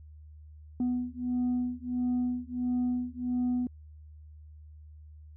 sine beating tone pair, 246.9 / 248.4 Hz, B3 / B3, 0 / +10 cents, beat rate 1.5 Hz, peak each -29 dBFS, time 0.8-3.67 s, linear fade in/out 2 ms, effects tanh soft clip ceiling -24 dBFS + added 76 Hz sine -47 dBFS peak until 5.36 s

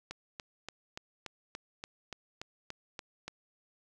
click train, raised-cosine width 0.2 ms, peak -23 dBFS, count 12, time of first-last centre 0.11-3.28 s, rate 3.47 Hz, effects none

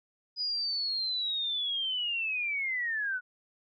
sine linear sweep, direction down, 4978 to 1451 Hz, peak -29 dBFS, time 0.36-3.21 s, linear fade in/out 50 ms, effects none

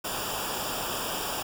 pink noise with comb filter, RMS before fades -32 dBFS, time 0.04-1.43 s, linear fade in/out 10 ms, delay 0.48 ms, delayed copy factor -0.8, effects none

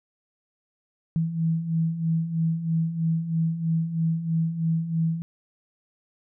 sine beating tone pair, 161.2 / 164.3 Hz, E3 / E3, -38 / -5 cents, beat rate 3.1 Hz, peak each -29 / -23 dBFS, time 1.16-5.22 s, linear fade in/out 0 ms, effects none

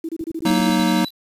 sine tone bursts, 325.9 Hz, E4, 20 cents flat, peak -23 dBFS, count 9, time 0.04-0.697 s, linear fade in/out 5 ms, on 49 ms, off 27 ms
click train, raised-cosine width 3 ms, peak -24 dBFS, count 7, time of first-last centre 0.21-0.798 s, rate 10.2 Hz
square chord, D# minor, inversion first, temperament just, 186.68 / 233.3 / 311.1 Hz, F#3 / A#3 / D#4, +16 / +2 / 0 cents, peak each -21 dBFS, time 0.45-1.05 s, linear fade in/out 5 ms
triangle tone with tremolo, 3951 Hz, B7, in tune, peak -27 dBFS, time 0.46-1.11 s, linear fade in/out 10 ms, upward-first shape square, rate 12 Hz, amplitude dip 80%
effects resampled to 32000 Hz + 8-bit

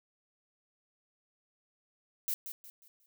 violet noise with echo, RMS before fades -33 dBFS, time 2.28-2.34 s, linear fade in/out 0 ms, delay 180 ms, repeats 4, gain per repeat -9 dB, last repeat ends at 3.06 s, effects none

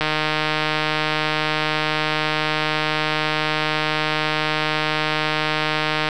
click train, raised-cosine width 0.3 ms, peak -4 dBFS, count 937, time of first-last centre 0.01-6.088 s, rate 154 Hz, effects none

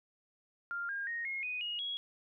sine tone with pitch steps, 1396.9 / 1613.9 / 1864.6 / 2154 / 2489 / 2876 / 3322 Hz, F6 / G6 / A#6 / C7 / D#7 / F#7 / G#7, 0 / +50 / 0 / +50 / 0 / -50 / 0 cents, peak -35 dBFS, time 0.71-1.97 s, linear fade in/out 0 ms, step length 180 ms, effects none

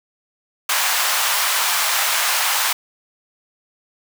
pink high-pass noise, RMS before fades -19 dBFS, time 0.69-2.73 s, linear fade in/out 5 ms, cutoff 840 Hz, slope 24 dB/octave, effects none

